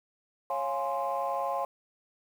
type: chord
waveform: sine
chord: Db major seventh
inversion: none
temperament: equal with one note detuned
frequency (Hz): 549.9 / 698.5 / 830.6 / 1046.5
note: Db5 / F5 / Ab5 / C6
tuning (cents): -14 / 0 / 0 / 0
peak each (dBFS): -33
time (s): 0.5-1.65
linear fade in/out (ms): 2
effects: tanh soft clip ceiling -21 dBFS + 9-bit